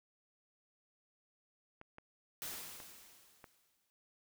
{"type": "clicks", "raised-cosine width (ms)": 0.5, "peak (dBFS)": -36, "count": 5, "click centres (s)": [1.814, 1.984, 2.537, 2.802, 3.442]}
{"type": "noise with exponential decay", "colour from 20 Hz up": "white", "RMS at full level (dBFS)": -42, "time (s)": [2.42, 3.9], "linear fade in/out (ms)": 0, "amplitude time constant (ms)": 320}
{"effects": []}